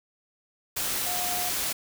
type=tone in noise; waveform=sine; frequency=717 Hz; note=F5; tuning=45 cents sharp; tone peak=-33 dBFS; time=1.06-1.5 s; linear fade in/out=10 ms; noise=white; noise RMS=-29 dBFS; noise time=0.76-1.73 s; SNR=-7 dB; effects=none